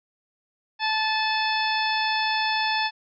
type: harmonic tone with a mistuned harmonic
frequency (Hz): 873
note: A5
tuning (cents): -14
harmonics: 1 / 2 / 3 / 4 / 5 / 6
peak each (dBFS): -25 / -28 / -30 / -31 / -32 / -33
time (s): 0.79-2.91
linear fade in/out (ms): 50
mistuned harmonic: 3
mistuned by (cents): -20
effects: none